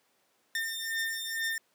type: beating tone pair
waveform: sawtooth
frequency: 1809 / 1811.2 Hz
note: A6 / A6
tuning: +48 / +50 cents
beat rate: 2.2 Hz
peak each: -31 dBFS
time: 0.55-1.58 s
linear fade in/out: 2 ms
effects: pink hiss -70 dBFS RMS until 1.74 s + high-pass 300 Hz 12 dB/octave